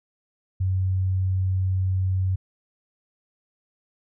sine tone, 93.8 Hz, F#2, 24 cents sharp, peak -20 dBFS, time 0.6-2.36 s, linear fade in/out 10 ms, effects none

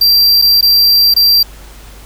square tone with dropouts, 4716 Hz, D8, 6 cents sharp, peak -6 dBFS, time 0.01-1.43 s, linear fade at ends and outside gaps 5 ms, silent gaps 0.417-0.421 / 0.611-0.626 / 1.14-1.163 s, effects added 50 Hz sine -33 dBFS peak until 2.05 s + pink hiss -38 dBFS RMS until 2.05 s

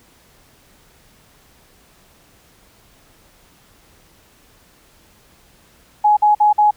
sine tone bursts, 839 Hz, G#5, 17 cents sharp, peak -9 dBFS, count 4, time 6.04-6.71 s, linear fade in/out 10 ms, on 130 ms, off 50 ms, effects pink hiss -52 dBFS RMS until 6.76 s

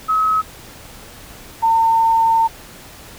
sine tone pair in turn, 1281 / 905.8 Hz, E6 / A#5, -50 / -50 cents, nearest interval tritone, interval 600 cents, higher first, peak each -13 / -11 dBFS, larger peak second, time 0.08-0.42 / 1.62-2.48 s, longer second, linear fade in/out 20 ms, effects pink hiss -39 dBFS RMS until 3.18 s

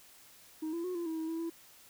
sine tone with pitch steps, 314.4 / 337.6 / 363.7 / 342.3 / 322.2 / 320 / 327.2 / 332.6 Hz, D#4 / E4 / F#4 / F4 / E4 / D#4 / E4 / E4, +18 / +41 / -30 / -35 / -39 / +49 / -13 / +16 cents, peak -31 dBFS, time 0.62-1.5 s, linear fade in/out 10 ms, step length 110 ms, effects tanh soft clip ceiling -33 dBFS + white hiss -58 dBFS RMS until 1.89 s

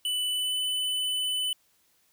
square tone with pitch glide, 2984 to 3005 Hz, F#7 to F#7, +14 to +26 cents, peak -27 dBFS, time 0.05-1.53 s, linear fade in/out 2 ms, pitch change +12 cents, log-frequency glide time 0.31-0.53 s, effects white hiss -67 dBFS RMS until 2.12 s

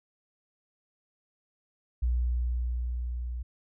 sine tone with level ramp, 60.6 Hz, B1, 32 cents flat, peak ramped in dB -23 to -32 dBFS, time 2.02-3.43 s, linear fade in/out 10 ms, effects none

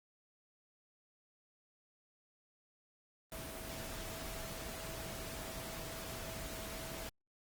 sine tone in noise, 652 Hz, E5, 19 cents flat, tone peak -51 dBFS, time 3.32-7.09 s, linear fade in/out 0 ms, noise pink, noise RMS -45 dBFS, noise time 3.32-7.09 s, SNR -9 dB, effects Opus 24 kbps

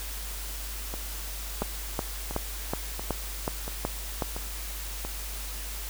two click trains, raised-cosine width 1 ms, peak -13 / -21 dBFS, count 8 / 7, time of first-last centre 1.62-4.222 / 0.94-5.05 s, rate 2.69 / 1.46 Hz, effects added 50 Hz sine -36 dBFS peak until 5.89 s + white hiss -39 dBFS RMS until 5.89 s

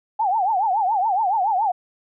sine tone with vibrato, 810 Hz, G#5, 43 cents flat, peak -17 dBFS, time 0.19-1.72 s, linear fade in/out 10 ms, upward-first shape triangle, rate 7.1 Hz, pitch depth 240 cents each way, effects none

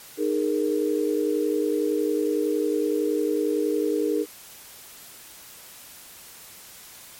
sine chord, D# suspended fourth, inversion none, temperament equal with one note detuned, 307.9 / 415.3 / 466.2 Hz, D#4 / G#4 / A#4, -18 / 0 / 0 cents, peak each -25 / -25 / -26 dBFS, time 0.17-4.26 s, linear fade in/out 50 ms, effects white hiss -45 dBFS RMS until 7.19 s + MP3 64 kbps

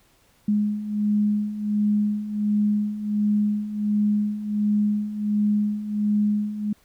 sine beating tone pair, 207.7 / 209.1 Hz, G#3 / G#3, 0 / +12 cents, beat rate 1.4 Hz, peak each -26 / -21 dBFS, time 0.48-6.73 s, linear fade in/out 5 ms, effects pink hiss -60 dBFS RMS until 6.84 s

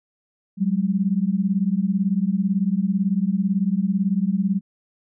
sine beating tone pair, 185 / 203 Hz, F#3 / G#3, 0 / -39 cents, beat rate 18 Hz, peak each -21 dBFS, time 0.57-4.61 s, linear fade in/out 50 ms, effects none

